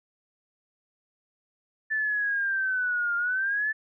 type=linear two-way sweep; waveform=sine; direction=down then up; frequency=1760 to 1396.9 to 1760 Hz; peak=-24 dBFS; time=1.9-3.73 s; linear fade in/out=20 ms; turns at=3.16 s; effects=none